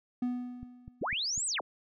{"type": "tone with exponential decay", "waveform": "triangle", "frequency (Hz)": 246.9, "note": "B3", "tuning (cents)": 0, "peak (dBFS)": -25, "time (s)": [0.22, 1.14], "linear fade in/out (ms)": 5, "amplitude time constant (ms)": 200}
{"type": "click train", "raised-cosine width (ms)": 5, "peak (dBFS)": -32, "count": 4, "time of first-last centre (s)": [0.63, 1.378], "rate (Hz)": 4.01}
{"type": "linear two-way sweep", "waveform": "sine", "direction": "up then down", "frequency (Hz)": [65.41, 8372, 109.9], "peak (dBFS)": -30, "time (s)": [1.01, 1.61], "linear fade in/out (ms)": 10, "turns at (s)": 1.46}
{"effects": []}